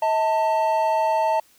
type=tone pair together; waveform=triangle; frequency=639 / 891.2 Hz; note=D#5 / A5; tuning=+46 / +22 cents; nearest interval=tritone; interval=576 cents; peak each=-20 / -18 dBFS; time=0.02-1.4 s; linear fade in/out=5 ms; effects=white hiss -57 dBFS RMS until 1.58 s